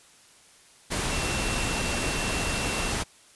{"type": "tone in noise", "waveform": "sine", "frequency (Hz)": 2700, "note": "E7", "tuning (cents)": 41, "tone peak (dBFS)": -34, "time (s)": [1.1, 2.93], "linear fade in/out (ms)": 20, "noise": "pink", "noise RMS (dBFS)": -28, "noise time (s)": [0.9, 3.04], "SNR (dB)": -9, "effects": ["white hiss -55 dBFS RMS until 3.35 s", "resampled to 24000 Hz"]}